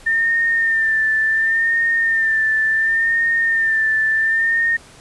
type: tone with vibrato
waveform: sine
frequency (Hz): 1800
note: A6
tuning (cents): +39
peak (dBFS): -14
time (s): 0.06-4.77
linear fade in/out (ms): 10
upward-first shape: sine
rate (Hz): 0.7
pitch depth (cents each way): 38
effects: pink hiss -44 dBFS RMS until 5 s + resampled to 24000 Hz